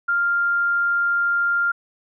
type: tone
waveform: sine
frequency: 1396.9 Hz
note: F6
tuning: in tune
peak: -17 dBFS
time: 0.08-1.72 s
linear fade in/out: 10 ms
effects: none